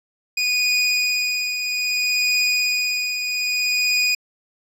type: tone with tremolo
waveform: 25% pulse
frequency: 2471 Hz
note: D#7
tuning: 13 cents flat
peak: -12 dBFS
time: 0.37-4.15 s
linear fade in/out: 5 ms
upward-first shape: triangle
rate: 0.62 Hz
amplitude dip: 55%
effects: low-pass 12000 Hz 12 dB/octave